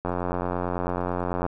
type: click train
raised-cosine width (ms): 1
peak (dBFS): -13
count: 127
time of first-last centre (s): 0.05-1.464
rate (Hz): 89.1
effects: none